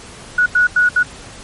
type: tone bursts at uneven times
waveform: sine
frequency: 1463 Hz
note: F#6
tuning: 20 cents flat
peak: -9 dBFS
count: 4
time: 0.38-0.46 / 0.55-0.67 / 0.76-0.89 / 0.96-1.03 s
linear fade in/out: 5 ms
effects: pink hiss -36 dBFS RMS until 1.43 s + MP3 48 kbps